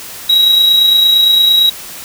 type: tone with amplitude modulation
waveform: triangle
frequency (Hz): 3842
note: B7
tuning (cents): -48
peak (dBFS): -3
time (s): 0.29-1.7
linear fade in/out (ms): 10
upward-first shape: sine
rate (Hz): 28.8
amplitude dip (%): 35
effects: white hiss -29 dBFS RMS until 2.04 s